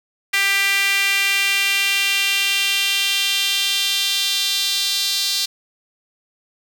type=tone with high-pass filter sweep; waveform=sawtooth; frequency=395.1 Hz; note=G4; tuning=14 cents sharp; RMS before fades=-19 dBFS; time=0.33-5.46 s; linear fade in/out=10 ms; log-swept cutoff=2100 to 4100 Hz; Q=3.1; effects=none